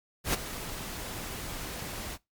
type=noise with ADSR envelope; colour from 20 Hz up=pink; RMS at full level=-25 dBFS; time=0.24-2.18 s; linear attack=100 ms; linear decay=13 ms; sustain=-13 dB; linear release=47 ms; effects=noise-tail reverb RT60 0.2 s tail -22 dB re dry + MP3 96 kbps